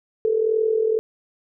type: tone with amplitude modulation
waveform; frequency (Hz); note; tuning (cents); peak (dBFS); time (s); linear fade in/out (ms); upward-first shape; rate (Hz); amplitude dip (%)
sine; 441.1; A4; +4; -14; 0.25-0.99; 0; sine; 41.9; 70
effects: none